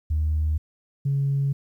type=tone pair in turn; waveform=sine; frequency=77.1 / 139.01 Hz; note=D#2 / C#3; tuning=-15 / +5 cents; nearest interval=minor seventh; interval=1020 cents; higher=second; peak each=-19 dBFS; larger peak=neither; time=0.1-0.58 / 1.05-1.53 s; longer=neither; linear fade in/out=10 ms; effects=tanh soft clip ceiling -16 dBFS + 10-bit